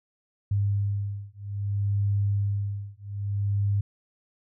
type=beating tone pair; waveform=sine; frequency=100.6 / 101.21 Hz; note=G2 / G#2; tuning=+45 / -44 cents; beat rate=0.61 Hz; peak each=-27 dBFS; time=0.51-3.81 s; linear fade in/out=5 ms; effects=none